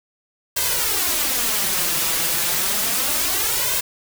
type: noise with flanger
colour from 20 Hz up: white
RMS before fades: -21 dBFS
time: 0.56-3.81 s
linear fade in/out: 10 ms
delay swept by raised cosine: 1.9 to 6.1 ms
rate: 0.31 Hz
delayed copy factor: +0.85
effects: none